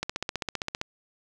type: click train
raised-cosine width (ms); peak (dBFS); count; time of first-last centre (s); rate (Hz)
0.2; -12; 13; 0.03-0.814; 15.3
effects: none